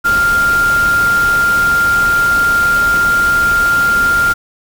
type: tone in noise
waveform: sine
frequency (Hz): 1396.9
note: F6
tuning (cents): 0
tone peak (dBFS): -9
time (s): 0.04-4.34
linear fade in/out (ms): 20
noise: pink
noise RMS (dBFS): -23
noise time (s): 0.04-4.34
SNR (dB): +11
effects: none